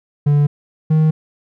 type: tone pair in turn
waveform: triangle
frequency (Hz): 145.5 / 156.54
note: D3 / D#3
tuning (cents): -16 / +11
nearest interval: minor second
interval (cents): 127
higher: second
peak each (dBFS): -8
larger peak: neither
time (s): 0.26-0.47 / 0.9-1.11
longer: neither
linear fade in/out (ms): 10
effects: none